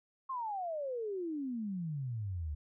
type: exponential sweep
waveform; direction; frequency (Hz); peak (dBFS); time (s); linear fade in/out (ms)
sine; down; 1087 to 71.2; -35; 0.29-2.55; 10
effects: none